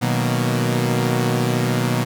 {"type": "chord", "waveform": "sawtooth", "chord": "B major seventh", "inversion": "none", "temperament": "equal", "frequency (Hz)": [123.47, 155.56, 185, 233.1], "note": ["B2", "D#3", "F#3", "A#3"], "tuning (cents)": [0, 0, 0, 0], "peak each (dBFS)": [-16, -21, -22, -21], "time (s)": [0.01, 2.05], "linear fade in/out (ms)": 20, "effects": []}